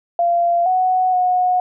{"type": "tone with pitch steps", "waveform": "sine", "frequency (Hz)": [690, 741, 729], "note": ["F5", "F#5", "F#5"], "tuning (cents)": [-21, 2, -26], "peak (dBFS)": -13, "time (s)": [0.19, 1.6], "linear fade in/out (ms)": 2, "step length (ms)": 470, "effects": []}